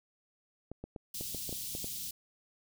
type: clicks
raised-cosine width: 2 ms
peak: -28 dBFS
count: 9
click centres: 0.716 / 0.84 / 0.962 / 1.21 / 1.347 / 1.493 / 1.527 / 1.751 / 1.844 s
type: band-stop noise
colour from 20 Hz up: white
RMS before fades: -40 dBFS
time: 1.14-2.11 s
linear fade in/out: 5 ms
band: 220 to 3300 Hz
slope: 24 dB/octave
effects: none